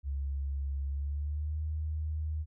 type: tone with pitch glide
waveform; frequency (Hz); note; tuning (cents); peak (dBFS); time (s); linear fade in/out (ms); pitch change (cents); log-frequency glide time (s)
sine; 69.3 to 77.34; C#2 to D#2; 0 to -10; -31; 0.03-2.46; 50; +190; 0.88-1.61
effects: none